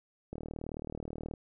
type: click train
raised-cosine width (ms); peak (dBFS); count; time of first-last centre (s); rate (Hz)
2; -26; 40; 0.33-1.338; 38.7
effects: none